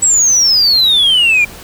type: exponential sweep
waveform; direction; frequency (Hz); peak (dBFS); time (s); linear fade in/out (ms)
sine; down; 7902 to 2349; -5; 0.02-1.45; 10
effects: tanh soft clip ceiling -5 dBFS + pink hiss -33 dBFS RMS until 1.63 s